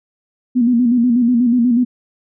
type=tone with vibrato; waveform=sine; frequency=241.4 Hz; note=B3; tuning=39 cents flat; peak=-10 dBFS; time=0.55-1.85 s; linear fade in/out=20 ms; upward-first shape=square; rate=8.2 Hz; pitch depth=62 cents each way; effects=none